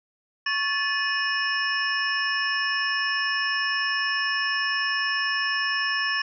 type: tone cluster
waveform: sine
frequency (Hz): 1111 / 1741 / 2497 / 2900 / 5330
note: C#6 / A6 / D#7 / F#7 / E8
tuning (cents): +4 / -19 / +6 / -35 / +18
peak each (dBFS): -31 / -25 / -33 / -33 / -30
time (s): 0.46-6.22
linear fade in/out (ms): 5
effects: none